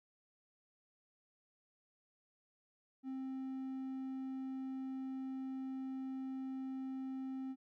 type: tone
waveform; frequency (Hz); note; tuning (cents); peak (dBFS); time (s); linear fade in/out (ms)
triangle; 263.9; C4; +15; -38; 3.03-7.56; 50
effects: none